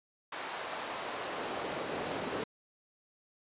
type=noise with high-pass filter sweep; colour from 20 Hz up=brown; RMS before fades=-38 dBFS; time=0.32-2.44 s; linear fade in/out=5 ms; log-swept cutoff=910 to 340 Hz; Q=0.91; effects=resampled to 8000 Hz